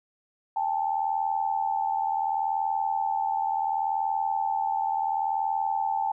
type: tone pair together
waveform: sine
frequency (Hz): 797 / 877.7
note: G5 / A5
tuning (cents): +28 / -5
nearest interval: major second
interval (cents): 167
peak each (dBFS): -27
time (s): 0.56-6.12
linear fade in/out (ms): 5
effects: none